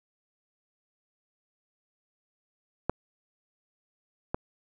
clicks, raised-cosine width 1 ms, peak -11 / -14 dBFS, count 2, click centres 2.896 / 4.345 s, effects none

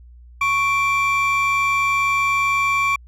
triangle tone pair together, 1108.6 / 2349 Hz, C#6 / D7, 0 / 0 cents, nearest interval octave + minor second, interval 1300 cents, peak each -16 dBFS, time 0.41-2.96 s, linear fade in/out 5 ms, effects tanh soft clip ceiling -11 dBFS + added 60 Hz sine -41 dBFS peak until 3.07 s

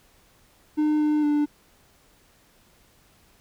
triangle tone with pitch steps, 303.2 / 301.4 / 295.1 Hz, D#4 / D4 / D4, -45 / +45 / +8 cents, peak -17 dBFS, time 0.77-1.46 s, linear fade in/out 20 ms, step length 230 ms, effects pink hiss -59 dBFS RMS until 3.4 s

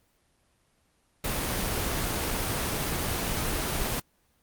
pink noise, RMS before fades -29 dBFS, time 1.24-4 s, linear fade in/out 5 ms, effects pink hiss -68 dBFS RMS until 4.42 s + Opus 24 kbps

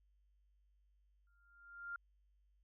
sine tone with exponential growth, 1396.9 Hz, F6, in tune, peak -40 dBFS, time 1.27-1.96 s, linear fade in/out 2 ms, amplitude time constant 150 ms, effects added 50 Hz sine -70 dBFS peak until 2.63 s

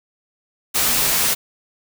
white noise with comb filter, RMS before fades -18 dBFS, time 0.74-1.35 s, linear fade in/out 20 ms, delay 11 ms, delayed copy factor -0.6, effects none

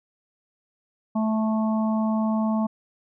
harmonic tone, 218.9 Hz, A3, 9 cents flat, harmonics 1 / 3 / 4 / 5, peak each -21 / -31 / -33 / -35 dBFS, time 1.15-2.67 s, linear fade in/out 10 ms, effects none

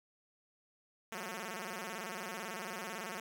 5% pulse tone with vibrato, 201.9 Hz, G#3, 49 cents flat, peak -29 dBFS, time 1.12-3.2 s, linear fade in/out 2 ms, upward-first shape square, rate 18 Hz, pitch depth 180 cents each way, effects none

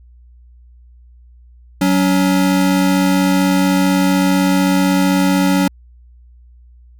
square tone pair together, 186 / 281.8 Hz, F#3 / C#4, +9 / +29 cents, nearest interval perfect fifth, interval 720 cents, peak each -15 dBFS, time 1.81-5.68 s, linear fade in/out 5 ms, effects added 60 Hz sine -41 dBFS peak until 6.99 s

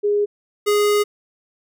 sine / square tone pair in turn, 412.2 / 414.4 Hz, G#4 / G#4, -13 / -4 cents, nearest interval unison, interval 9 cents, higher second, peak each -15 dBFS, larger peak neither, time 0.03-0.26 / 0.66-1.04 s, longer second, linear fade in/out 20 ms, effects none

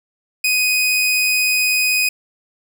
sawtooth tone, 2499 Hz, D#7, 7 cents sharp, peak -11 dBFS, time 0.44-2.09 s, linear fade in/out 5 ms, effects none

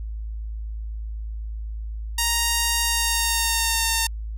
5% pulse tone with pitch glide, 933 to 911.2 Hz, A#5 to A#5, +1 to -40 cents, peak -8 dBFS, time 2.18-4.07 s, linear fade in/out 5 ms, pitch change -41 cents, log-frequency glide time 2.83-3.88 s, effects added 54 Hz sine -28 dBFS peak until 4.37 s

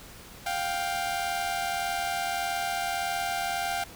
sawtooth tone pair together, 702.3 / 784 Hz, F5 / G5, +10 / 0 cents, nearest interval major second, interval 190 cents, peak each -27 dBFS, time 0.46-3.84 s, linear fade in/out 5 ms, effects pink hiss -47 dBFS RMS until 3.95 s

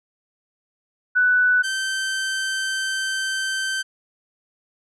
sine / sawtooth tone pair in turn, 1489 / 1551 Hz, F#6 / G6, +11 / -19 cents, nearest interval minor second, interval 70 cents, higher second, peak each -14 / -19 dBFS, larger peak first, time 1.15-1.63 / 1.63-3.83 s, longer second, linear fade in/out 20 ms, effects resampled to 24000 Hz

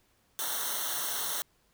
white noise with comb filter, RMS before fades -33 dBFS, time 0.39-1.42 s, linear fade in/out 0 ms, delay 0.41 ms, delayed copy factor -1, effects pink hiss -69 dBFS RMS until 1.73 s

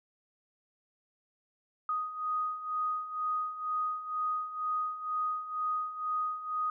sine beating tone pair, 1244.5 / 1246.6 Hz, D#6 / D#6, 0 / +3 cents, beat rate 2.1 Hz, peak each -37 / -32 dBFS, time 1.89-6.7 s, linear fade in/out 2 ms, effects none

